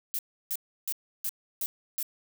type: noise bursts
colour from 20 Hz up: violet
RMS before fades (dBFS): -31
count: 6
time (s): 0.14-2.028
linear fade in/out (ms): 0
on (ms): 48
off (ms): 320
effects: none